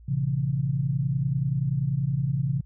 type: tone cluster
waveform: sine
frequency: 116.4 / 135.8 / 166.3 Hz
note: A#2 / C#3 / E3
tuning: -2 / -35 / +16 cents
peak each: -31 / -24 / -30 dBFS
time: 0.08-2.61 s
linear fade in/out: 10 ms
effects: added 57 Hz sine -46 dBFS peak until 2.65 s